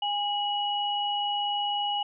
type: tone pair together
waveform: sine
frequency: 818.6 / 2919 Hz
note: G#5 / F#7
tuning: -25 / -24 cents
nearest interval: octave + minor seventh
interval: 2201 cents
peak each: -28 / -29 dBFS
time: 0.02-2.03 s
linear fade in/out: 5 ms
effects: none